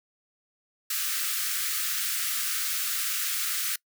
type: high-pass noise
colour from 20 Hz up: white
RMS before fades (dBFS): -29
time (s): 0.9-3.76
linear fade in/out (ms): 5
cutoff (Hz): 1200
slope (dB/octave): 96
effects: noise-tail reverb RT60 0.1 s tail -24 dB re dry